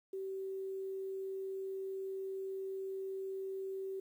sine tone with quantisation, 384.6 Hz, G4, 33 cents flat, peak -38 dBFS, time 0.13-4 s, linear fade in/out 5 ms, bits 11, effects none

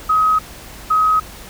sine tone pair in turn, 1267 / 1267 Hz, D#6 / D#6, +31 / +31 cents, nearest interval unison, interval 0 cents, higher neither, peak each -11 dBFS, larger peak neither, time 0.09-0.39 / 0.9-1.2 s, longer neither, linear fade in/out 10 ms, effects added 50 Hz sine -41 dBFS peak until 1.49 s + pink hiss -37 dBFS RMS until 1.49 s

